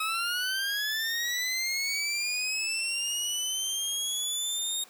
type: linear sweep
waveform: 20% pulse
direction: up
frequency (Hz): 1270 to 3721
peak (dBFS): -23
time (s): 0-4.84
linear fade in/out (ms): 5
effects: pink hiss -53 dBFS RMS until 4.89 s + high-pass 400 Hz 12 dB/octave